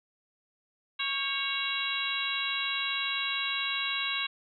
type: harmonic tone with a mistuned harmonic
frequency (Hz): 554.4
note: C#5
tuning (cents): 0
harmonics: 2 / 3 / 4 / 5 / 6 / 7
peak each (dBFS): -38 / -38 / -36 / -34 / -37 / -34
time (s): 0.99-4.27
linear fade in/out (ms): 10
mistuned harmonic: 3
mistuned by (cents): -56
effects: none